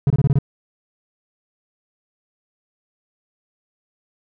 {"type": "tone bursts", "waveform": "triangle", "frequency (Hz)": 138.59, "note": "C#3", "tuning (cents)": 0, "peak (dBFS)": -10, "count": 6, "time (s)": [0.07, 0.387], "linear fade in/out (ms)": 2, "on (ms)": 32, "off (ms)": 25, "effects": []}